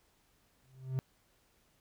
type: tone with exponential growth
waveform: triangle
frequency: 130.81 Hz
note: C3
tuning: in tune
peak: -26 dBFS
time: 0.64-0.99 s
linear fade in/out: 0 ms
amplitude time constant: 75 ms
effects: pink hiss -71 dBFS RMS until 1.8 s